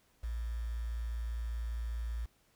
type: tone with quantisation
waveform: sine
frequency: 57.5 Hz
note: A#1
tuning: 23 cents flat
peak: -34 dBFS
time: 0.23-2.26 s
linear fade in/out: 10 ms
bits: 9
effects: pink hiss -70 dBFS RMS until 2.55 s